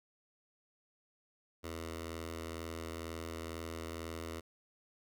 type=tone with notch filter; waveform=10% pulse; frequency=82.1 Hz; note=E2; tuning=6 cents flat; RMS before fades=-43 dBFS; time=1.63-4.41 s; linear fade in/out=20 ms; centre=170 Hz; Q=1.1; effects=none